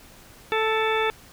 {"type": "harmonic tone with a mistuned harmonic", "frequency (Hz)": 440, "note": "A4", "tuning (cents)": 0, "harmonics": [1, 2, 3, 4, 5, 6, 8], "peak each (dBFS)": [-24, -27, -29, -30, -31, -32, -33], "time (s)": [0.52, 1.1], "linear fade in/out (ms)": 0, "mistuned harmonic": 5, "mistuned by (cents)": 32, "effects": ["pink hiss -49 dBFS RMS until 1.32 s"]}